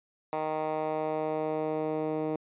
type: tone with band-pass filter sweep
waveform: 10% pulse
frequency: 155.56 Hz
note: D#3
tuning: in tune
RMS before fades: -31 dBFS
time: 0.33-2.36 s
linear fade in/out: 0 ms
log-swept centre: 790 to 370 Hz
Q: 1.3
effects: resampled to 8000 Hz